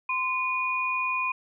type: tone pair together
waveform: sine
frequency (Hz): 1032.2 / 2455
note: C6 / D#7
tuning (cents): -24 / -24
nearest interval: octave + minor third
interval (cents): 1500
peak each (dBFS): -28 / -27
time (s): 0.09-1.32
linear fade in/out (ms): 5
effects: none